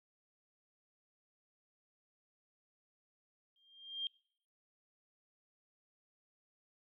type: tone with exponential growth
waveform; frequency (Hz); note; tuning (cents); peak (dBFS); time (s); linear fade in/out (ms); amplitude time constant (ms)
sine; 3198; G7; +34; -33; 3.56-4.07; 1; 110
effects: noise-tail reverb RT60 0.6 s tail -24 dB re dry